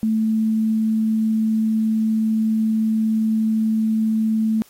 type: tone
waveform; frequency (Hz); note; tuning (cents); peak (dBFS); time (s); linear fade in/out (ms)
sine; 220; A3; 0; -16; 0.03-4.62; 0
effects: white hiss -52 dBFS RMS until 4.69 s + AAC 48 kbps